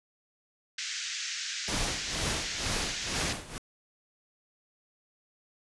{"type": "band-pass noise", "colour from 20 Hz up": "white", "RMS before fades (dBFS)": -36, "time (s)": [0.78, 3.33], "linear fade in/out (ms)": 5, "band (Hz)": [1500, 6900], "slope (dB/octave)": 48}
{"type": "noise with tremolo", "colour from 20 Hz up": "pink", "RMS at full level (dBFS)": -31, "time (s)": [1.68, 3.58], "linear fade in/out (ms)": 0, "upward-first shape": "sine", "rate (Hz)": 2.1, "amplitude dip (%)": 85}
{"effects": ["resampled to 24000 Hz"]}